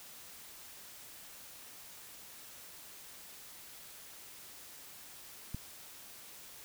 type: click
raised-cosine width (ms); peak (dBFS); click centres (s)
5; -26; 5.546
effects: white hiss -52 dBFS RMS until 6.64 s

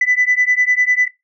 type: beating tone pair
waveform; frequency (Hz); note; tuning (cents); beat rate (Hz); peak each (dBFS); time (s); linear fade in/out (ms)
sine; 1989 / 1999; B6 / B6; +12 / +20; 10; -14; 0.01-1.08; 5
effects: noise-tail reverb RT60 0.2 s tail -20 dB re dry + tanh soft clip ceiling -6 dBFS

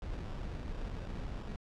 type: noise with sample-and-hold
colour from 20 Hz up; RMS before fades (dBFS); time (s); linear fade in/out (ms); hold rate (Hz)
brown; -40; 0.02-1.56; 2; 2100
effects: low-pass 5000 Hz 12 dB/octave

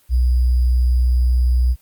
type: tone with sample-and-hold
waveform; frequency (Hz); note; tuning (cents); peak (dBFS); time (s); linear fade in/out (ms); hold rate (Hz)
sine; 61.74; B1; 0; -12; 0.09-1.76; 50; 4900
effects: white hiss -56 dBFS RMS until 1.81 s + Opus 32 kbps

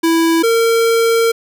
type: tone pair in turn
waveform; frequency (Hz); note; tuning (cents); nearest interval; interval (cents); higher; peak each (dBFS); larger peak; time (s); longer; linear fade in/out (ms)
square; 329.6 / 458.2; E4 / A#4; 0 / -30; tritone; 570; second; -11; neither; 0.03-0.43 / 0.43-1.32; second; 10
effects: none

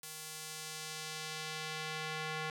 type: tone with band-pass filter sweep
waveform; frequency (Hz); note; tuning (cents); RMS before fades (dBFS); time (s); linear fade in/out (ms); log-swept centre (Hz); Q
square; 156.2; D#3; +7; -42; 0.03-2.5; 2; 11000 to 2000; 0.72
effects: none

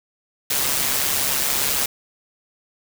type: noise with amplitude modulation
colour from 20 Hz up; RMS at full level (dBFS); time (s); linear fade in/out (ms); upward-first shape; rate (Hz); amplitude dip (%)
white; -19; 0.5-1.86; 5; sine; 138; 50
effects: none

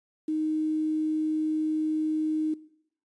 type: tone with quantisation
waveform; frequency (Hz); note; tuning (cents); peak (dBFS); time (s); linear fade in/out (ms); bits
sine; 311.1; D#4; 0; -25; 0.28-2.54; 5; 9
effects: noise-tail reverb RT60 0.7 s tail -19 dB re dry + resampled to 22050 Hz

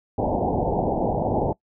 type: low-pass noise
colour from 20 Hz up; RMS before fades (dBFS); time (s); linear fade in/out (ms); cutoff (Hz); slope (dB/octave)
white; -23; 0.18-1.53; 5; 880; 96
effects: noise-tail reverb RT60 0.1 s tail -22 dB re dry

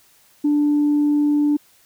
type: tone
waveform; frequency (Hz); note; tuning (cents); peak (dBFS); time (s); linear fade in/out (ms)
sine; 293.9; D4; +1; -13; 0.44-1.57; 10
effects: tanh soft clip ceiling -11 dBFS + white hiss -55 dBFS RMS until 1.85 s

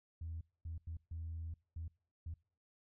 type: tone bursts at uneven times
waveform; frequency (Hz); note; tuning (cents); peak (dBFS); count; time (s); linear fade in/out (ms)
sine; 82; E2; -9; -40; 6; 0.21-0.41 / 0.65-0.78 / 0.87-0.97 / 1.11-1.54 / 1.76-1.88 / 2.26-2.34; 5
effects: noise-tail reverb RT60 0.5 s tail -26 dB re dry + tanh soft clip ceiling -37 dBFS

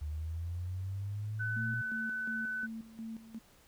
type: linear sweep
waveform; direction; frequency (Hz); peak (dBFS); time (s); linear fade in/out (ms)
sine; up; 73.42 to 119.7; -35; 0.01-1.82; 10
type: tone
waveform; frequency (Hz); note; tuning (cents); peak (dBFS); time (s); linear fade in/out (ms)
sine; 1505; F#6; +29; -34; 1.39-2.67; 20
type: tone with tremolo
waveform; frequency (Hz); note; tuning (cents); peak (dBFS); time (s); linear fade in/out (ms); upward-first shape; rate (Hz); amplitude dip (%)
sine; 224.4; A3; +34; -39; 1.56-3.39; 10; square; 2.8; 75
effects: pink hiss -63 dBFS RMS until 3.67 s

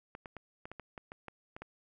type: clicks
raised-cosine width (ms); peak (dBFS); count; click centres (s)
0.5; -29; 11; 0.151 / 0.258 / 0.367 / 0.655 / 0.716 / 0.797 / 0.978 / 1.119 / 1.283 / 1.565 / 1.62
effects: none

